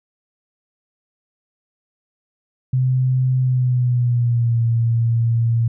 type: tone with pitch glide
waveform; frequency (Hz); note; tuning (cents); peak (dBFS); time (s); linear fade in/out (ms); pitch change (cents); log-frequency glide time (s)
sine; 128.6 to 115.9; C3 to A#2; -30 to -10; -14; 2.73-5.68; 5; -180; 3.41-4.62
effects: none